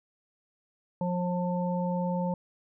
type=harmonic tone; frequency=178.3 Hz; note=F3; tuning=36 cents sharp; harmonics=1 / 3 / 5; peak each=-28 / -33 / -35 dBFS; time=1.01-2.34 s; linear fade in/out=2 ms; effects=none